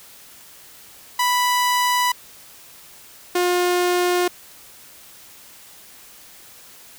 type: tone pair in turn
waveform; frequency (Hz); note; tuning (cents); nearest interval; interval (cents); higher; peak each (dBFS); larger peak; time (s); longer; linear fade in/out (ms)
sawtooth; 987.8 / 356.4; B5 / F4; 0 / +35; octave + tritone; 1765; first; -13; neither; 1.19-2.12 / 3.35-4.28; neither; 5
effects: white hiss -45 dBFS RMS until 6.98 s